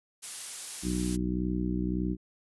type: noise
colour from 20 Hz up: blue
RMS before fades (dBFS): -36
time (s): 0.22-1.17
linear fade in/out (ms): 20
type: harmonic tone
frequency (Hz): 61.74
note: B1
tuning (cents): 0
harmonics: 1 / 2 / 3 / 4 / 5 / 6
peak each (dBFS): -34 / -41 / -31 / -38 / -33 / -40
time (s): 0.82-2.17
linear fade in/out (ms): 50
effects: resampled to 24000 Hz